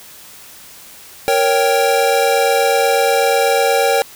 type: chord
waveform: square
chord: G diminished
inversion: first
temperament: equal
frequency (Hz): 466.2 / 554.4 / 784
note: Bb4 / Db5 / G5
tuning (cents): 0 / 0 / 0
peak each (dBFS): -17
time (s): 1.28-4.02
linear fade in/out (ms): 0
effects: white hiss -39 dBFS RMS until 4.15 s